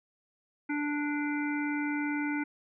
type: harmonic tone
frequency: 293.7 Hz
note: D4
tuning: in tune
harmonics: 1 / 3 / 5 / 7 / 8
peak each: -30 / -40 / -38 / -39 / -43 dBFS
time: 0.69-2.44 s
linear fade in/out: 10 ms
effects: none